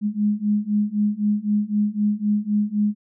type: beating tone pair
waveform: sine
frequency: 206.4 / 210.3 Hz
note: G#3 / G#3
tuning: -10 / +22 cents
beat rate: 3.9 Hz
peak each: -22 / -21 dBFS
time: 0.01-2.95 s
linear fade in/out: 50 ms
effects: none